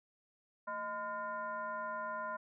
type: tone with frequency modulation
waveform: sine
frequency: 1019 Hz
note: C6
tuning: 46 cents flat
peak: -37 dBFS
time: 0.67-2.37 s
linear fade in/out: 10 ms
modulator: 396 Hz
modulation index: 1.1
effects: none